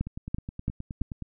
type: two click trains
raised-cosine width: 5 ms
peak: -23 / -15 dBFS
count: 12 / 4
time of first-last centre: 0.07-1.223 / 0.01-1.017 s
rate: 9.54 / 2.98 Hz
effects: none